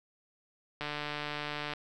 click train, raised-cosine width 0.3 ms, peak -20 dBFS, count 138, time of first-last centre 0.81-1.736 s, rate 148 Hz, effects none

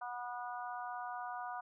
harmonic tone, 244.1 Hz, B3, 20 cents flat, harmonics 3 / 4 / 5 / 6, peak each -43 / -45 / -47 / -49 dBFS, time 0.01-1.61 s, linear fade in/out 10 ms, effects none

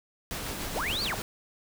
pink noise with tremolo, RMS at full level -34 dBFS, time 0.31-1.22 s, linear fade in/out 0 ms, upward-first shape sine, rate 7 Hz, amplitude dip 25%
sine linear two-way sweep, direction up then down, 261.6 to 4702 to 363.3 Hz, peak -29 dBFS, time 0.75-1.15 s, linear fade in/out 10 ms, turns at 1.03 s
effects none

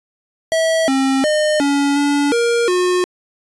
square tone with pitch steps, 649 / 268.1 / 609 / 282.7 / 286.6 / 470.5 / 361.3 Hz, E5 / C4 / D#5 / C#4 / D4 / A#4 / F#4, -27 / +42 / -37 / +34 / -42 / +16 / -41 cents, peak -14 dBFS, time 0.52-3.04 s, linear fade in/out 0 ms, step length 360 ms, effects resampled to 24000 Hz

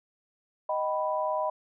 sine chord, Eb augmented, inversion none, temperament equal with one note detuned, 622.3 / 771.9 / 987.8 Hz, Eb5 / G5 / B5, 0 / -27 / 0 cents, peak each -29 / -34 / -30 dBFS, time 0.69-1.5 s, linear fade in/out 5 ms, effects none

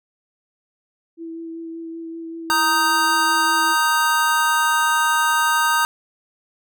sine tone with vibrato, 329.6 Hz, E4, in tune, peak -29 dBFS, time 1.17-3.76 s, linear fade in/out 50 ms, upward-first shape sine, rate 5.2 Hz, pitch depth 13 cents each way
square chord, Eb major, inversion second, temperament just, 933.4 / 1244.5 / 1555.6 Hz, Bb5 / Eb6 / G6, +2 / 0 / -14 cents, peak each -21 dBFS, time 2.5-5.85 s, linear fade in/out 0 ms
effects none

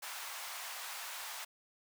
pink high-pass noise, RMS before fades -44 dBFS, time 0.02-1.45 s, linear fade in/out 10 ms, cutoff 800 Hz, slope 24 dB/octave, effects none

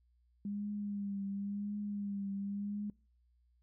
sine tone with vibrato, 202.1 Hz, G#3, 47 cents flat, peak -36 dBFS, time 0.45-2.9 s, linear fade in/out 2 ms, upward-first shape triangle, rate 0.94 Hz, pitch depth 45 cents each way, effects noise-tail reverb RT60 0.4 s tail -25 dB re dry + added 60 Hz sine -68 dBFS peak until 3.62 s

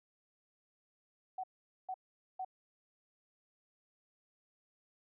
sine tone bursts, 750 Hz, F#5, 23 cents sharp, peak -37 dBFS, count 3, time 1.38-2.448 s, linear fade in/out 5 ms, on 56 ms, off 450 ms, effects none

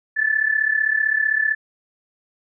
sine tone with amplitude modulation, 1746 Hz, A6, 14 cents flat, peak -13 dBFS, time 0.16-1.55 s, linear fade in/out 20 ms, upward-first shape sine, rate 35.6 Hz, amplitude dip 80%, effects none

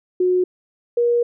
sine tone pair in turn, 364.3 / 476.3 Hz, F#4 / A#4, -27 / +37 cents, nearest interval perfect fourth, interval 464 cents, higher second, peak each -14 / -14 dBFS, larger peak neither, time 0.2-0.44 / 0.97-1.23 s, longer second, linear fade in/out 5 ms, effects none

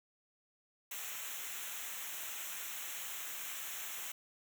white noise with comb filter, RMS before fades -43 dBFS, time 0.91-4.12 s, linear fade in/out 5 ms, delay 0.21 ms, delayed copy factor -0.8, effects none

